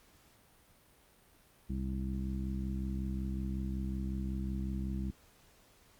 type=harmonic tone; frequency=65.41 Hz; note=C2; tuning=in tune; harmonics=1 / 2 / 3 / 4 / 5; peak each=-36 / -43 / -38 / -49 / -47 dBFS; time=1.69-5.11 s; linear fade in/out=10 ms; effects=pink hiss -64 dBFS RMS until 5.99 s + Opus 48 kbps